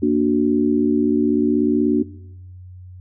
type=chord; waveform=sine; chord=Bb augmented; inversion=none; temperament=equal; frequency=233.1 / 293.7 / 370 Hz; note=Bb3 / D4 / F#4; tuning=0 / 0 / 0 cents; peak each=-19 / -17 / -20 dBFS; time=0.02-2.03 s; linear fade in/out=10 ms; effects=noise-tail reverb RT60 0.9 s tail -20 dB re dry + added 91 Hz sine -36 dBFS peak until 3 s